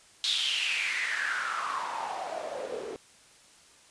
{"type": "noise with band-pass filter sweep", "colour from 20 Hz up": "white", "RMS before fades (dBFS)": -32, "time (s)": [0.24, 2.96], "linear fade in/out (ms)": 0, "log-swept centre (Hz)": [3800, 400], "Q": 6.1, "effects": ["white hiss -57 dBFS RMS until 3.9 s", "resampled to 22050 Hz"]}